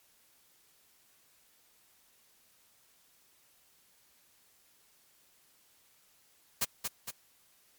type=noise with echo; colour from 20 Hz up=white; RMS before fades=-29 dBFS; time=6.61-6.65 s; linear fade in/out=10 ms; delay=230 ms; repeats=2; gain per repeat=-5 dB; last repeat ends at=7.11 s; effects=white hiss -66 dBFS RMS until 7.78 s + MP3 96 kbps